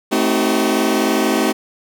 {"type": "chord", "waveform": "sawtooth", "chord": "A diminished seventh", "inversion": "none", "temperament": "just", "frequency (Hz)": [220, 264, 316.8, 380.2], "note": ["A3", "C4", "Eb4", "Gb4"], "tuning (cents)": [0, 16, 31, 47], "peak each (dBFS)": -16, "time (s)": [0.11, 1.53], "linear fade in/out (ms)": 20, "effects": []}